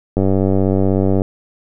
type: click train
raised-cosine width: 2 ms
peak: -3 dBFS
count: 102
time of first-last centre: 0.17-1.219 s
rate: 96.3 Hz
effects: none